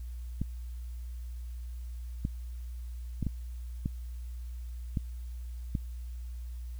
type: clicks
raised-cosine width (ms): 5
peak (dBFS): -18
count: 7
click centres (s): 0.416 / 2.251 / 3.227 / 3.267 / 3.859 / 4.972 / 5.752
effects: added 60 Hz sine -37 dBFS peak until 6.79 s + white hiss -63 dBFS RMS until 6.79 s